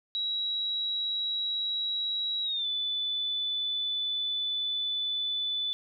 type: tone with pitch glide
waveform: sine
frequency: 3874 to 3491 Hz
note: B7 to A7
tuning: -34 to -14 cents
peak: -28 dBFS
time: 0.15-5.73 s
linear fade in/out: 0 ms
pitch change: -180 cents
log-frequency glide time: 2.43-2.67 s
effects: none